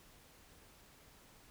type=silence; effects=pink hiss -62 dBFS RMS until 1.5 s